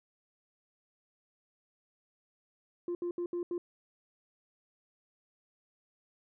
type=tone bursts at uneven times; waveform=sine; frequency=349.2 Hz; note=F4; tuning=in tune; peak=-30 dBFS; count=5; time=2.88-2.95 / 3.02-3.11 / 3.18-3.26 / 3.33-3.43 / 3.51-3.58 s; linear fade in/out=2 ms; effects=tanh soft clip ceiling -30 dBFS